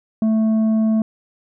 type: tone with tanh clipping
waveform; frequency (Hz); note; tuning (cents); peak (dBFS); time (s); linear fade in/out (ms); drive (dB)
triangle; 220; A3; 0; -15; 0.22-1.02; 2; 10
effects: none